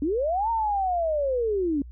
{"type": "linear two-way sweep", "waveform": "sine", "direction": "up then down", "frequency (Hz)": [268.9, 930, 268.9], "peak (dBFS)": -22, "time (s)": [0.02, 1.82], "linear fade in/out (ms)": 2, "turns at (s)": 0.5, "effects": ["added 60 Hz sine -39 dBFS peak until 1.91 s"]}